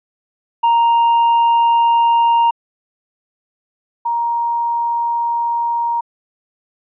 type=tone pair in turn; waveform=triangle / sine; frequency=932.3 / 938.2 Hz; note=A#5 / A#5; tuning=0 / +11 cents; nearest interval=unison; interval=11 cents; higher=second; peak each=-8 / -15 dBFS; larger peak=first; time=0.63-2.51 / 4.05-6.01 s; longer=second; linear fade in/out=10 ms; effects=resampled to 8000 Hz